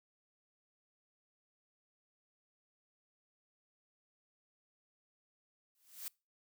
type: noise with exponential growth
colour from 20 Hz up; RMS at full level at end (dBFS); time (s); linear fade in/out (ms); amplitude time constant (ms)
blue; -40; 5.75-6.08; 1; 70
effects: noise-tail reverb RT60 0.3 s tail -26 dB re dry